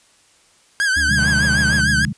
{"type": "tone with vibrato", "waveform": "45% pulse", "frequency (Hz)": 1590, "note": "G6", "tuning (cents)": 24, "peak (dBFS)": -15, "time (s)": [0.8, 2.05], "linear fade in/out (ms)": 0, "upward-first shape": "triangle", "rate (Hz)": 6.6, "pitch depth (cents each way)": 110}
{"type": "harmonic tone", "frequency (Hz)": 73.42, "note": "D2", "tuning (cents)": 0, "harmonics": [1, 3, 4], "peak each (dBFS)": [-23, -35, -34], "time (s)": [0.96, 2.07], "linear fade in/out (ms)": 10}
{"type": "chord", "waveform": "sine", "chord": "B diminished seventh", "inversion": "none", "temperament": "equal with one note detuned", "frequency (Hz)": [125.92, 146.83, 174.61, 207.7], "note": ["B2", "D3", "F3", "Ab3"], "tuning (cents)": [34, 0, 0, 0], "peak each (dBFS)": [-26, -24, -28, -24], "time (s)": [1.08, 2.13], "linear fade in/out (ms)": 10}
{"type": "band-pass noise", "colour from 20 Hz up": "pink", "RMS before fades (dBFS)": -34, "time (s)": [1.17, 1.82], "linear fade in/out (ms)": 20, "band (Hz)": [460, 2000], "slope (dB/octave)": 12}
{"effects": ["white hiss -54 dBFS RMS until 2.17 s", "resampled to 22050 Hz"]}